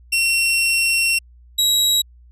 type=tone pair in turn; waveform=sawtooth; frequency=2725 / 3854 Hz; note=F7 / B7; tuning=-43 / -43 cents; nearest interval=tritone; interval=600 cents; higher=second; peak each=-12 / -11 dBFS; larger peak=second; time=0.12-1.19 / 1.58-2.02 s; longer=first; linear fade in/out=10 ms; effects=added 60 Hz sine -44 dBFS peak until 2.31 s + resampled to 32000 Hz